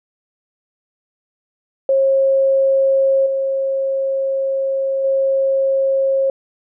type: tone with level steps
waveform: sine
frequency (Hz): 540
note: C#5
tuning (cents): -45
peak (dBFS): -11 / -16 / -13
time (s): 1.89-6.3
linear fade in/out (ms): 2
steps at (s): 3.26 / 5.04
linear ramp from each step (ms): 5
effects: none